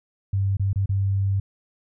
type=tone with dropouts; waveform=sine; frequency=98 Hz; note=G2; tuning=in tune; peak=-19 dBFS; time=0.33-1.4 s; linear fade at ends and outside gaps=5 ms; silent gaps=0.57-0.596 / 0.731-0.758 / 0.859-0.892 s; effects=none